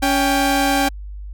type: tone pair together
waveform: sawtooth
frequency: 280 / 789.7 Hz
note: C#4 / G5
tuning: +18 / +13 cents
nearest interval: octave + tritone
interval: 1795 cents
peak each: -14 dBFS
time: 0.02-0.89 s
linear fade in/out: 10 ms
effects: added 50 Hz sine -29 dBFS peak until 1.33 s